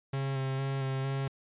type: tone with vibrato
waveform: 45% pulse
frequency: 134.8 Hz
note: C#3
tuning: 48 cents flat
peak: -30 dBFS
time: 0.13-1.28 s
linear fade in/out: 5 ms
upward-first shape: square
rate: 2.2 Hz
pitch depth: 16 cents each way
effects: resampled to 8000 Hz